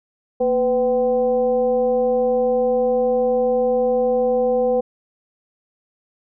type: tone with frequency modulation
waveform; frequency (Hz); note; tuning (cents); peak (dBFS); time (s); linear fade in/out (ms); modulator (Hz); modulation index
sine; 500; B4; +21; -15; 0.4-4.81; 10; 267; 0.58
effects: none